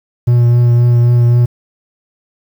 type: tone with vibrato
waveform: triangle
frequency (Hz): 120.2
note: B2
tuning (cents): -46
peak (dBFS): -4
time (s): 0.27-1.46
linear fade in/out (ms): 10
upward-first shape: triangle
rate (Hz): 3.8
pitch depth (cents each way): 19
effects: 7-bit